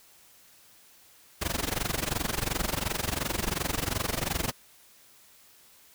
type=noise with amplitude modulation; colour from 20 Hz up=pink; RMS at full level=-27 dBFS; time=1.41-4.52 s; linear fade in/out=10 ms; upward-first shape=sine; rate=22.8 Hz; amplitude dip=90%; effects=white hiss -57 dBFS RMS until 5.94 s